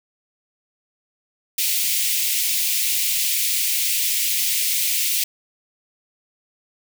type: high-pass noise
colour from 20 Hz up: white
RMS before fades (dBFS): -21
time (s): 1.58-5.24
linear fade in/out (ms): 5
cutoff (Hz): 2100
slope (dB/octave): 48
effects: none